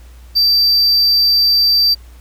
triangle tone, 4668 Hz, D8, 11 cents flat, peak -8 dBFS, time 0.35-1.95 s, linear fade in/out 20 ms, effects added 60 Hz sine -36 dBFS peak until 2.2 s + pink hiss -49 dBFS RMS until 2.2 s

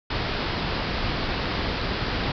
pink low-pass noise, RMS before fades -27 dBFS, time 0.1-2.32 s, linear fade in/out 5 ms, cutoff 5100 Hz, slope 96 dB/octave, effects none

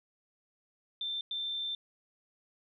sine tone bursts at uneven times, 3564 Hz, A7, 22 cents sharp, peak -33 dBFS, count 2, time 1.01-1.21 / 1.31-1.75 s, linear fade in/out 2 ms, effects none

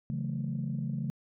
sine chord, F# minor seventh, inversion second, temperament equal, 138.59 / 164.81 / 185 / 220 Hz, C#3 / E3 / F#3 / A3, 0 / 0 / 0 / 0 cents, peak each -33 / -37 / -39 / -36 dBFS, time 0.1-1.1 s, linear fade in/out 0 ms, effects tanh soft clip ceiling -23 dBFS

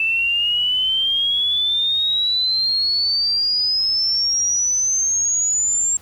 sine exponential sweep, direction up, 2637 to 7460 Hz, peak -16 dBFS, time 0-5.97 s, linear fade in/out 2 ms, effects added 74 Hz sine -50 dBFS peak until 6.01 s + pink hiss -48 dBFS RMS until 6.01 s

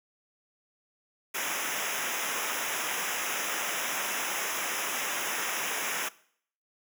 pink noise with comb filter, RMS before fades -32 dBFS, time 1.34-6.09 s, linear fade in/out 10 ms, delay 0.23 ms, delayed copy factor -1, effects noise-tail reverb RT60 0.6 s tail -20 dB re dry + high-pass 200 Hz 12 dB/octave

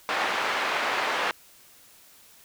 pink band-pass noise, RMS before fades -27 dBFS, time 0.09-1.31 s, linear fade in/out 0 ms, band 730 to 2500 Hz, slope 12 dB/octave, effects white hiss -54 dBFS RMS until 2.44 s

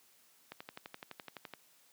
click train, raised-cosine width 0.3 ms, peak -28 dBFS, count 13, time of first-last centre 0.52-1.537 s, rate 11.8 Hz, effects white hiss -66 dBFS RMS until 1.92 s + high-pass 150 Hz 12 dB/octave

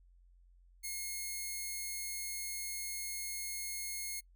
5% pulse tone, 2160 Hz, C#7, 45 cents flat, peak -28 dBFS, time 0.83-4.21 s, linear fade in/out 20 ms, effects noise-tail reverb RT60 0.1 s tail -26 dB re dry + added 44 Hz sine -60 dBFS peak until 4.35 s

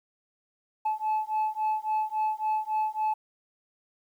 sine beating tone pair, 862 / 865.6 Hz, A5 / A5, -36 / -29 cents, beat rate 3.6 Hz, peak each -27 dBFS, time 0.85-3.14 s, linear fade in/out 10 ms, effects tanh soft clip ceiling -22 dBFS + 10-bit

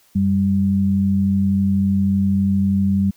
sine tone pair together, 92.5 / 196 Hz, F#2 / G3, 0 / 0 cents, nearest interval octave + minor second, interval 1300 cents, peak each -21 / -15 dBFS, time 0.15-3.11 s, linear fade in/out 10 ms, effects white hiss -56 dBFS RMS until 3.16 s

